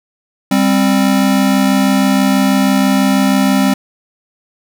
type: tone pair together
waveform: square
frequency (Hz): 197.63 / 263.8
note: G3 / C4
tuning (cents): +14 / +14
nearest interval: perfect fourth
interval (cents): 500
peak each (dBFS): -13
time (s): 0.51-3.74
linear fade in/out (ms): 5
effects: none